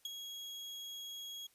35% pulse tone with ADSR envelope, 3308 Hz, G#7, 8 cents flat, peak -34 dBFS, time 0.05-1.47 s, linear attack 4 ms, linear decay 17 ms, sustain -8 dB, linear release 6 ms, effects white hiss -70 dBFS RMS until 1.54 s + resampled to 32000 Hz

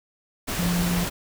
sine tone in noise, 175.5 Hz, F3, 9 cents sharp, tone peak -22 dBFS, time 0.58-1.05 s, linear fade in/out 20 ms, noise pink, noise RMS -28 dBFS, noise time 0.47-1.1 s, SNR +3 dB, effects none

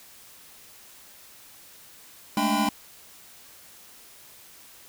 square tone cluster, 208.7 / 221 / 291.3 / 794 / 1009 Hz, G#3 / A3 / D4 / G5 / B5, +9 / +8 / -14 / +22 / +37 cents, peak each -29 dBFS, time 2.37-2.69 s, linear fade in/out 2 ms, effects white hiss -50 dBFS RMS until 4.88 s

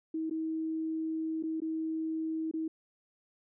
sine tone with dropouts, 319.6 Hz, D#4, 47 cents sharp, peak -31 dBFS, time 0.14-2.68 s, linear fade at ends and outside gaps 5 ms, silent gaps 0.298-0.309 / 1.427-1.435 / 1.603-1.618 / 2.513-2.537 s, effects none

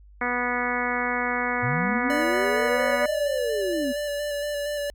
harmonic tone, 245.2 Hz, B3, 12 cents flat, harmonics 1 / 2 / 3 / 4 / 5 / 6 / 7 / 8 / 9, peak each -32 / -32 / -32 / -32 / -32 / -32 / -32 / -32 / -32 dBFS, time 0.21-3.06 s, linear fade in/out 5 ms
sine linear two-way sweep, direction up then down, 110 to 630 to 243.1 Hz, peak -25 dBFS, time 1.62-3.93 s, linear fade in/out 20 ms, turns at 3.14 s
square tone with vibrato, 583 Hz, D5, 13 cents flat, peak -27 dBFS, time 2.1-4.9 s, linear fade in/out 0 ms, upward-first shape square, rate 4.3 Hz, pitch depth 18 cents each way
effects added 50 Hz sine -47 dBFS peak until 4.94 s

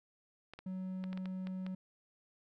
clicks, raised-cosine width 0.3 ms, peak -32 dBFS, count 8, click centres 0.536 / 0.59 / 1.04 / 1.13 / 1.175 / 1.257 / 1.471 / 1.665 s
triangle tone, 186.6 Hz, F#3, 15 cents sharp, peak -36 dBFS, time 0.66-1.75 s, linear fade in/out 5 ms
effects none

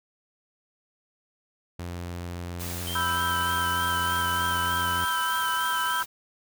sawtooth tone, 87.31 Hz, F2, in tune, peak -29 dBFS, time 1.79-5.05 s, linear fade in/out 5 ms
white noise, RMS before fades -37 dBFS, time 2.59-6.06 s, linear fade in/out 20 ms
square tone with vibrato, 3093 Hz, G7, 24 cents flat, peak -34 dBFS, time 2.87-6.01 s, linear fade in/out 2 ms, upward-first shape sine, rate 3.3 Hz, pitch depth 46 cents each way
sine chord, E minor, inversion second, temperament equal with one note detuned, 987.8 / 1313.2 / 1568 Hz, B5 / E6 / G6, 0 / -7 / 0 cents, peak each -29 dBFS, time 2.95-6.03 s, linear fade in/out 5 ms
effects none

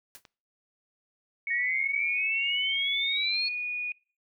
white noise with exponential decay, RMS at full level -43 dBFS, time 0.15-0.24 s, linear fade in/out 0 ms, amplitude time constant 18 ms
click, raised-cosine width 0.2 ms, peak -32 dBFS, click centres 0.252 s
sine tone with pitch glide, 2217 to 2460 Hz, C#7 to D#7, 0 to -20 cents, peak -29 dBFS, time 1.47-3.92 s, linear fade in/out 2 ms, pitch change +180 cents, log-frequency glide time 3.09-3.43 s
sine exponential sweep, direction up, 1864.7 to 4372 Hz, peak -27 dBFS, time 1.5-3.49 s, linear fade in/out 10 ms
effects noise-tail reverb RT60 0.4 s tail -23 dB re dry

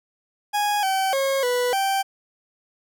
40% pulse tone with pitch steps, 828 / 768 / 543 / 492.3 / 780 Hz, G#5 / G5 / C#5 / B4 / G5, -5 / -36 / -36 / -6 / -9 cents, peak -19 dBFS, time 0.53-2.03 s, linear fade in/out 20 ms, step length 300 ms, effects none

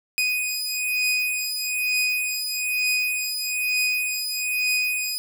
sawtooth beating tone pair, 2490 / 2491.1 Hz, D#7 / D#7, +1 / +1 cents, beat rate 1.1 Hz, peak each -22 dBFS, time 0.18-5.18 s, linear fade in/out 0 ms, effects none

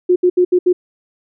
sine tone bursts at uneven times, 360 Hz, F#4, 47 cents flat, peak -8 dBFS, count 5, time 0.09-0.16 / 0.23-0.3 / 0.37-0.45 / 0.52-0.59 / 0.66-0.73 s, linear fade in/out 10 ms, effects none

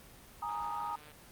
sine chord, Ab suspended second, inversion none, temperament equal, 830.6 / 932.3 / 1244.5 Hz, Ab5 / Bb5 / Eb6, 0 / 0 / 0 cents, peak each -40 / -37 / -39 dBFS, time 0.42-0.96 s, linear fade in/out 5 ms
click train, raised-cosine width 0.3 ms, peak -39 dBFS, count 95, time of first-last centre 0.49-1.117 s, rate 150 Hz
effects pink hiss -55 dBFS RMS until 1.31 s + Opus 24 kbps

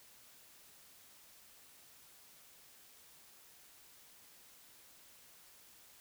silence, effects white hiss -61 dBFS RMS until 6 s

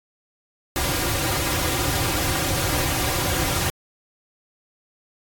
pink noise with comb filter, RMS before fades -23 dBFS, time 0.76-3.7 s, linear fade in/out 0 ms, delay 4.6 ms, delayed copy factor -0.9, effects AAC 64 kbps

